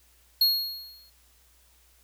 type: tone with exponential decay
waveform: square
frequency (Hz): 4300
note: C8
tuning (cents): +47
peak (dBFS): -17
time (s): 0.41-1.1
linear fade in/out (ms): 5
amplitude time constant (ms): 150
effects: added 60 Hz sine -62 dBFS peak until 2.03 s + white hiss -62 dBFS RMS until 2.03 s